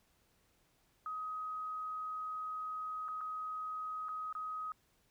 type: tone with dropouts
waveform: sine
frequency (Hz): 1260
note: D#6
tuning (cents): +21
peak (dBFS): -38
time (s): 1.06-4.72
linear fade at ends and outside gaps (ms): 1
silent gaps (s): 3.082-3.086 / 3.208-3.212 / 4.085-4.09 / 4.327-4.351
effects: pink hiss -73 dBFS RMS until 5.1 s